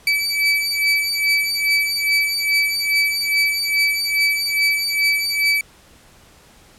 30% pulse beating tone pair, 2300 / 2302.4 Hz, D7 / D7, -37 / -35 cents, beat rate 2.4 Hz, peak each -17 dBFS, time 0.07-5.61 s, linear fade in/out 2 ms, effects pink hiss -49 dBFS RMS until 6.78 s + low-pass 12000 Hz 12 dB/octave

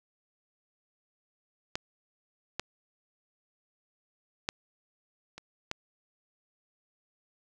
clicks, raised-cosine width 0.2 ms, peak -14 / -14 / -12 / -26 / -15 dBFS, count 5, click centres 1.755 / 2.596 / 4.489 / 5.38 / 5.714 s, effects none

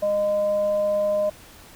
sine tone with frequency modulation, 614 Hz, D#5, 23 cents flat, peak -19 dBFS, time 0.02-1.3 s, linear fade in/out 10 ms, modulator 410 Hz, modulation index 0.23, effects pink hiss -47 dBFS RMS until 1.75 s

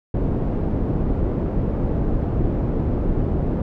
pink low-pass noise, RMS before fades -21 dBFS, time 0.14-3.62 s, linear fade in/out 5 ms, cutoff 410 Hz, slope 12 dB/octave, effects none

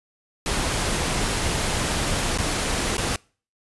pink noise with dropouts, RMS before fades -24 dBFS, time 0.46-3.16 s, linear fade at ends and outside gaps 1 ms, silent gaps 2.376-2.385 / 2.969-2.98 s, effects noise-tail reverb RT60 0.4 s tail -25 dB re dry + resampled to 24000 Hz

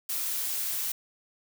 blue noise, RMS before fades -31 dBFS, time 0.09-0.92 s, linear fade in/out 5 ms, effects none

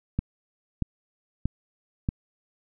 click train, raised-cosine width 5 ms, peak -12 dBFS, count 4, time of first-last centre 0.19-2.089 s, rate 1.58 Hz, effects none

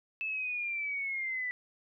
sine linear sweep, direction down, 2629 to 1968 Hz, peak -32 dBFS, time 0.21-1.51 s, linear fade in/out 0 ms, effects none

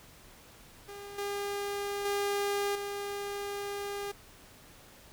sawtooth tone with level steps, 403.9 Hz, G#4, 48 cents flat, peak -39 / -29 / -25 / -31 dBFS, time 0.88-4.12 s, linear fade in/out 10 ms, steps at 1.18 / 2.05 / 2.75 s, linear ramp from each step 5 ms, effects pink hiss -55 dBFS RMS until 5.12 s

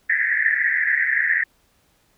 pink band-pass noise, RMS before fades -20 dBFS, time 0.09-1.44 s, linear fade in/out 10 ms, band 1700 to 2000 Hz, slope 96 dB/octave, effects pink hiss -62 dBFS RMS until 2.17 s

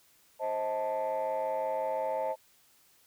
sine chord, A diminished, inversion first, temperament just, 528 / 633.6 / 880 Hz, C5 / Eb5 / A5, +16 / +31 / 0 cents, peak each -32 dBFS, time 0.39-2.36 s, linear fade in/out 50 ms, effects tanh soft clip ceiling -25 dBFS + white hiss -64 dBFS RMS until 3.06 s

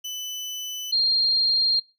30% pulse / sine tone pair in turn, 3000 / 4208 Hz, F#7 / C8, +23 / +9 cents, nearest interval tritone, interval 586 cents, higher second, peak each -27 / -18 dBFS, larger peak second, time 0.04-0.92 / 0.92-1.8 s, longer neither, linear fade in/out 10 ms, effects noise-tail reverb RT60 0.3 s tail -23 dB re dry

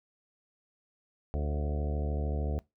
harmonic tone with a mistuned harmonic, 73.42 Hz, D2, in tune, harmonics 1 / 2 / 3 / 4 / 5 / 6 / 7 / 8 / 9 / 10, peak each -30 / -38 / -42 / -44 / -45 / -42 / -45 / -50 / -45 / -48 dBFS, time 1.34-2.59 s, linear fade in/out 0 ms, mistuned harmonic 7, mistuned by +48 cents, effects noise-tail reverb RT60 0.2 s tail -22 dB re dry

